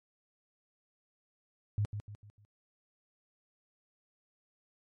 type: tone with echo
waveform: sine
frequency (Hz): 103.7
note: G#2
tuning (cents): -2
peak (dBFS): -27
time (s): 1.78-1.85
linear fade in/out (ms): 0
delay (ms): 150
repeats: 4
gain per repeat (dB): -8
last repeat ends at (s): 2.45
effects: MP3 48 kbps